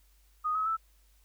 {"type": "tone with pitch steps", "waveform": "sine", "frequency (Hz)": [1241, 1279.6, 1319.4], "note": ["D#6", "D#6", "E6"], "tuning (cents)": [-5, 48, 1], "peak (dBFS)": -27, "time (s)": [0.44, 0.77], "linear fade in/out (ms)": 20, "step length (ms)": 110, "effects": ["added 50 Hz sine -61 dBFS peak until 1.24 s", "white hiss -69 dBFS RMS until 1.24 s"]}